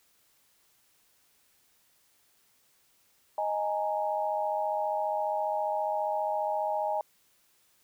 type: chord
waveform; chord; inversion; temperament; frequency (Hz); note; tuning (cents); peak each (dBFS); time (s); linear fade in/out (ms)
sine; D# suspended fourth; none; equal with one note detuned; 622.3 / 830.6 / 925.4; D#5 / G#5 / A#5; 0 / 0 / -13; -31 / -30 / -36; 3.38-7.01; 2
effects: white hiss -67 dBFS RMS until 7.83 s